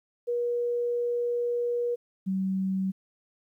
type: tone pair in turn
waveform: sine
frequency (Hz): 480 / 190.49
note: B4 / G3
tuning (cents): -49 / -49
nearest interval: octave + major third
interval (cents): 1600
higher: first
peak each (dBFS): -25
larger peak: neither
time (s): 0.27-1.96 / 2.26-2.92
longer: first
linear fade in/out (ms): 20
effects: 11-bit